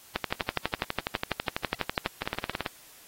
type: two click trains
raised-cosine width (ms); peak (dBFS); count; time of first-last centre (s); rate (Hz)
0.3; -13 / -10; 9 / 24; 2.22-2.662 / 0.16-2.061; 18.1 / 12.1
effects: white hiss -53 dBFS RMS until 3.07 s + AAC 48 kbps